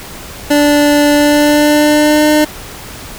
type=tone with pitch glide; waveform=25% pulse; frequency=292.3 to 302.6 Hz; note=D4 to D#4; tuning=-8 to -48 cents; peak=-3 dBFS; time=0.5-2.45 s; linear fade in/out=10 ms; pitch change=+60 cents; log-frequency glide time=1.13-2.28 s; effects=pink hiss -29 dBFS RMS until 3.18 s